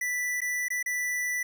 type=tone with dropouts; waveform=square; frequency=1975.5 Hz; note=B6; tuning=in tune; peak=-28 dBFS; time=0.01-1.43 s; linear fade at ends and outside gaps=5 ms; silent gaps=0.406-0.416 / 0.684-0.703 / 0.828-0.86 s; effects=none